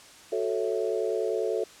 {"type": "chord", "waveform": "sine", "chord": "F# minor seventh", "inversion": "none", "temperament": "equal", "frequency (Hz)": [370, 440, 554.4, 659.3], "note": ["F#4", "A4", "C#5", "E5"], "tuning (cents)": [0, 0, 0, 0], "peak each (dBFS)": [-31, -28, -33, -34], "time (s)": [0.32, 1.64], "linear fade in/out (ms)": 5, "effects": ["white hiss -50 dBFS RMS until 1.8 s", "low-pass 8000 Hz 12 dB/octave"]}